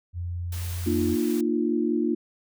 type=tone; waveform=sine; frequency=87.31 Hz; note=F2; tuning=in tune; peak=-28 dBFS; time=0.13-1.17 s; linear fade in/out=50 ms
type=noise; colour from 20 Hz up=white; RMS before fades=-40 dBFS; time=0.52-1.41 s; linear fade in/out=5 ms
type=chord; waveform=sine; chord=Bb suspended fourth; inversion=none; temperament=equal with one note detuned; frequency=233.1 / 303.8 / 349.2 Hz; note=Bb3 / Eb4 / F4; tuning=0 / -41 / 0 cents; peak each=-26 dBFS; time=0.86-2.15 s; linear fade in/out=10 ms
effects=none